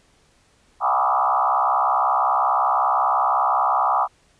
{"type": "tone with frequency modulation", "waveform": "sine", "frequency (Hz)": 990, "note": "B5", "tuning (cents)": 4, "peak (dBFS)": -16, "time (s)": [0.8, 4.08], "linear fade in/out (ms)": 50, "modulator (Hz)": 65.4, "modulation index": 4.3, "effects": ["pink hiss -59 dBFS RMS until 4.39 s", "resampled to 22050 Hz"]}